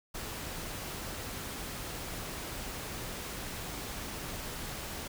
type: noise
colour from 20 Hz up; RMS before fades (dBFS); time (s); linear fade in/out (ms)
pink; -40; 0.14-5.08; 10
effects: none